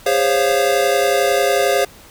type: chord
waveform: square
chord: Db major seventh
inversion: second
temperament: equal with one note detuned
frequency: 405.8 / 523.3 / 554.4 / 698.5 Hz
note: Ab4 / C5 / Db5 / F5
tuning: -40 / 0 / 0 / 0 cents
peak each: -20 dBFS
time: 0.06-1.85 s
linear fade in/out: 5 ms
effects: pink hiss -43 dBFS RMS until 2.1 s